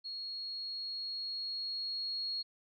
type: tone with level ramp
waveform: sine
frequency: 4305 Hz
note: C8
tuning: 49 cents sharp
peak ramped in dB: -39 to -34 dBFS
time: 0.04-2.43 s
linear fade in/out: 20 ms
effects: none